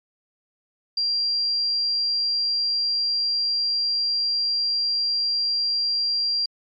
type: tone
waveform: sine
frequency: 4752 Hz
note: D8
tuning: 20 cents sharp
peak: -20 dBFS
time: 0.97-6.46 s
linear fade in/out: 5 ms
effects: MP3 48 kbps